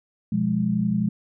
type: chord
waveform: sine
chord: F diminished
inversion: second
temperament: equal with one note detuned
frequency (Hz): 123.47 / 176.24 / 207.7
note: Cb3 / F3 / Ab3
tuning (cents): 0 / +16 / 0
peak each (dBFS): -28 / -25 / -22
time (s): 0.32-1.09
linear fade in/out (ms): 5
effects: none